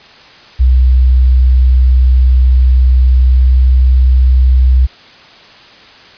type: tone with pitch glide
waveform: sine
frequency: 63.3 to 63.7 Hz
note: B1 to C2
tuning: +43 to -46 cents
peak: -4 dBFS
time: 0.59-4.87 s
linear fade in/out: 20 ms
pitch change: +11 cents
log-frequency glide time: 3.25-3.58 s
effects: white hiss -38 dBFS RMS until 6.17 s + resampled to 11025 Hz